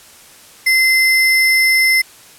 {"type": "tone with sample-and-hold", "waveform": "sine", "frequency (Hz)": 2067, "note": "C7", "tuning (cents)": -22, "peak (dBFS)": -9, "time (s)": [0.66, 2.02], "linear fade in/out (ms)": 10, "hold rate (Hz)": 7350, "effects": ["white hiss -42 dBFS RMS until 2.38 s", "low-pass 12000 Hz 12 dB/octave"]}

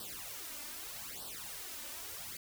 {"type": "noise with flanger", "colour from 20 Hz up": "white", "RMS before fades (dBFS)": -45, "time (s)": [0, 2.37], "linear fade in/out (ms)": 2, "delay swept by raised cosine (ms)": [0.22, 3.42], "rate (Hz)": 0.81, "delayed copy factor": 0.9, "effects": []}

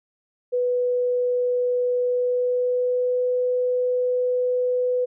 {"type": "tone with pitch glide", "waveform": "sine", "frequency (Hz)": [493.9, 498.5], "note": ["B4", "B4"], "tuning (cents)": [0, 16], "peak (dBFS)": -19, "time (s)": [0.52, 5.06], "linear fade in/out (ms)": 20, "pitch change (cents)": 16, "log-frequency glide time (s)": [2, 3.28], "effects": []}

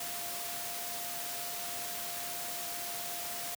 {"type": "tone in noise", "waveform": "sine", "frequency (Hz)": 698.5, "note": "F5", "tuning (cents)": 0, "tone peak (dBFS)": -45, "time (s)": [0, 3.55], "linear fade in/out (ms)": 5, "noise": "white", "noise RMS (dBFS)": -39, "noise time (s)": [0, 3.55], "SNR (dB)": -9, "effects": ["high-pass 100 Hz 12 dB/octave"]}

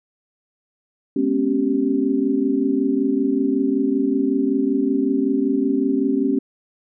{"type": "tone cluster", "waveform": "sine", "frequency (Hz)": [211.9, 250.6, 275.9, 387.3], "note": ["G#3", "B3", "C#4", "G4"], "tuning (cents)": [35, 25, -8, -21], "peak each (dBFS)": [-27, -22, -19, -24], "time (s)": [1.16, 6.39], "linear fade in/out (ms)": 5, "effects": []}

